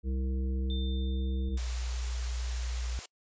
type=harmonic tone; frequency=65.41 Hz; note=C2; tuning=in tune; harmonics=1 / 3 / 5 / 7; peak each=-29 / -39 / -43 / -46 dBFS; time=0.03-1.59 s; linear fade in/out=50 ms
type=tone with exponential decay; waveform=sine; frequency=3580 Hz; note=A7; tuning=29 cents sharp; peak=-39 dBFS; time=0.7-2.45 s; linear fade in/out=1 ms; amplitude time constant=380 ms
type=tone with pitch glide; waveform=sine; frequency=60.6 to 59.83 Hz; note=B1 to A#1; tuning=-32 to +46 cents; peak=-31 dBFS; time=1.49-2.99 s; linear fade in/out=0 ms; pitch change=-22 cents; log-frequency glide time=2.8-2.86 s
type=high-pass noise; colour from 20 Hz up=white; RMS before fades=-42 dBFS; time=1.57-3.06 s; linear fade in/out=5 ms; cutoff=350 Hz; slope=96 dB/octave
effects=noise-tail reverb RT60 0.1 s tail -25 dB re dry + resampled to 16000 Hz